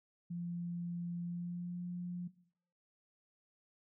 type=tone with pitch glide; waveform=sine; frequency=173 to 176.84 Hz; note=F3 to F3; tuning=-16 to +22 cents; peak=-38 dBFS; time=0.3-2.28 s; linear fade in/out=10 ms; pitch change=+38 cents; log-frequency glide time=1.22-1.85 s; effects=noise-tail reverb RT60 0.6 s tail -18 dB re dry